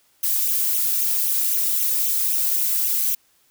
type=noise with flanger; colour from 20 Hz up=violet; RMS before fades=-21 dBFS; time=0.23-3.15 s; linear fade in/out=5 ms; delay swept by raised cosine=0.31 to 2.41 ms; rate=3.8 Hz; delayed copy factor=+0.95; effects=white hiss -61 dBFS RMS until 3.5 s